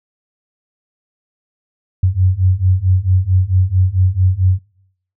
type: beating tone pair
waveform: sine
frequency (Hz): 90.6 / 95.1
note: F#2 / F#2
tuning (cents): -36 / +48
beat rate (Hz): 4.5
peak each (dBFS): -14 / -13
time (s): 2.03-4.59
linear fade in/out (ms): 5
effects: noise-tail reverb RT60 0.7 s tail -22 dB re dry